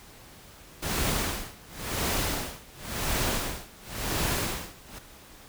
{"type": "noise with tremolo", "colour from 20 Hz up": "pink", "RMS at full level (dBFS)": -27, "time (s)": [0.82, 4.99], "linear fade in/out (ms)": 10, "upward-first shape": "sine", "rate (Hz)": 0.94, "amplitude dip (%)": 100, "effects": ["pink hiss -50 dBFS RMS until 5.48 s"]}